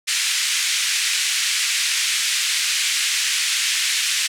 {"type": "band-pass noise", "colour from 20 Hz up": "pink", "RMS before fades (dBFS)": -21, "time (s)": [0.07, 4.28], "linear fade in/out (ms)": 20, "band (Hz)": [2000, 9200], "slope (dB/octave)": 24, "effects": []}